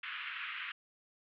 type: band-pass noise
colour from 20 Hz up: white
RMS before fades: -42 dBFS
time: 0.03-0.72 s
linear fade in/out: 5 ms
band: 1200 to 3000 Hz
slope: 48 dB/octave
effects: none